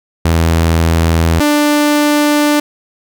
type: tone pair in turn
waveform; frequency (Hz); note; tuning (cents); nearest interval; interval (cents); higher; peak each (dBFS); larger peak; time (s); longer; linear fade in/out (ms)
sawtooth; 82.41 / 295.5; E2 / D4; 0 / +11; octave + minor seventh; 2211; second; -5; neither; 0.25-1.4 / 1.4-2.6; second; 5
effects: none